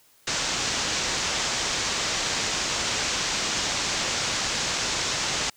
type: low-pass noise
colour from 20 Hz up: white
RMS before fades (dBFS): -27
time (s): 0.27-5.5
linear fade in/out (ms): 5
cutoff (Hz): 7200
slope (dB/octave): 48
effects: white hiss -59 dBFS RMS until 5.56 s